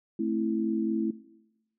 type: chord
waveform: sine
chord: A minor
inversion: none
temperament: just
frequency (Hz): 220 / 264 / 330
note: A3 / C4 / E4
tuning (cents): 0 / +16 / +2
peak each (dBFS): -30 / -33 / -29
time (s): 0.19-1.11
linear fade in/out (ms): 5
effects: noise-tail reverb RT60 1.0 s tail -19 dB re dry